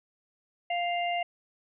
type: harmonic tone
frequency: 698.5 Hz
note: F5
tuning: in tune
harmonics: 1 / 3 / 4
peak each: -28 / -35 / -36 dBFS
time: 0.7-1.23 s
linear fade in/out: 5 ms
effects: none